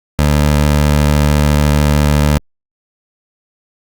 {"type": "tone", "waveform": "20% pulse", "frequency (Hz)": 73.9, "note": "D2", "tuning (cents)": 11, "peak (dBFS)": -4, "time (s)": [0.19, 2.38], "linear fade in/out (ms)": 0, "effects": ["Opus 48 kbps"]}